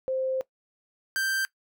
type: tone pair in turn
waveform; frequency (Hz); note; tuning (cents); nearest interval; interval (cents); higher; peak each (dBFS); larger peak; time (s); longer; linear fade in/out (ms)
sine / 45% pulse; 523.3 / 1568.1; C5 / G6; 0 / 0; octave + perfect fifth; 1900; second; -25; neither; 0.08-0.41 / 1.16-1.45; first; 0
effects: noise-tail reverb RT60 0.1 s tail -19 dB re dry